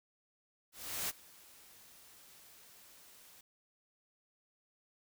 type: noise with ADSR envelope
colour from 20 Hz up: white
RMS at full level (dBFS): -36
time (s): 0.72-3.41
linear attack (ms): 370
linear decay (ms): 27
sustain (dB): -23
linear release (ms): 3
effects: none